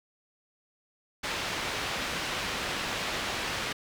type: low-pass noise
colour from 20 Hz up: white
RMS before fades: -33 dBFS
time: 1.23-3.73 s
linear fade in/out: 10 ms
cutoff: 3300 Hz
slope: 12 dB/octave
effects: none

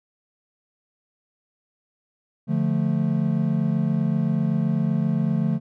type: chord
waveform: triangle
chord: D minor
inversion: none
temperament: equal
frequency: 146.83 / 174.61 / 220 Hz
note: D3 / F3 / A3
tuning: 0 / 0 / 0 cents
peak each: -22 dBFS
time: 2.47-5.6 s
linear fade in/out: 50 ms
effects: none

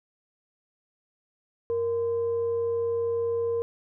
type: tone with frequency modulation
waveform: sine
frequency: 466.2 Hz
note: A#4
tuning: in tune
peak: -24 dBFS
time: 1.7-3.62 s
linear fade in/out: 0 ms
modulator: 562 Hz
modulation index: 0.21
effects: none

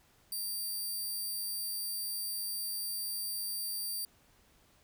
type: tone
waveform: 5% pulse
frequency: 4699 Hz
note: D8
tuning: in tune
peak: -28 dBFS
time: 0.32-4.05 s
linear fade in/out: 2 ms
effects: pink hiss -66 dBFS RMS until 4.83 s

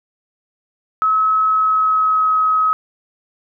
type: tone with pitch glide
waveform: sine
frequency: 1287 to 1273 Hz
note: E6 to D#6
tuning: -42 to +39 cents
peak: -12 dBFS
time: 1.02-2.73 s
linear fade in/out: 0 ms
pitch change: -19 cents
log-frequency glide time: 1.46-2.39 s
effects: none

